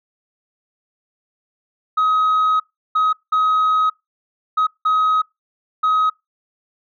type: tone bursts at uneven times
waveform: sine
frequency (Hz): 1266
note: D#6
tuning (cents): +30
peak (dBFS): -11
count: 6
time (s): 1.97-2.6 / 2.95-3.13 / 3.32-3.9 / 4.57-4.67 / 4.85-5.22 / 5.83-6.1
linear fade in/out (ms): 10
effects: noise-tail reverb RT60 0.2 s tail -25 dB re dry + tanh soft clip ceiling -12 dBFS